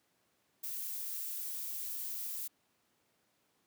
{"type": "noise", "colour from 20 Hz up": "violet", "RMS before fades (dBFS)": -40, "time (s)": [0.63, 2.48], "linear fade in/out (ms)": 10, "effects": ["pink hiss -75 dBFS RMS until 3.66 s", "high-pass 150 Hz 12 dB/octave"]}